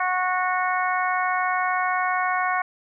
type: harmonic tone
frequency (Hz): 367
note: F#4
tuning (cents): -14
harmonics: 2 / 3 / 4 / 5 / 6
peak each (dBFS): -25 / -25 / -28 / -30 / -31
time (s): 0-2.62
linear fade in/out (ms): 5
effects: none